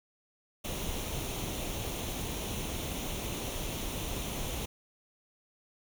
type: noise with comb filter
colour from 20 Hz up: pink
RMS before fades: -36 dBFS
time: 0.64-4.66 s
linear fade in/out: 10 ms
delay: 0.31 ms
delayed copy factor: +0.55
effects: none